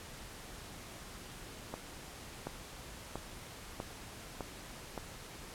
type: accelerating click train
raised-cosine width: 1 ms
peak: -24 dBFS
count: 6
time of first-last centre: 1.74-4.978 s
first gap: 730 ms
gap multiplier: 0.94
effects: pink hiss -49 dBFS RMS until 5.54 s + low-pass 12000 Hz 12 dB/octave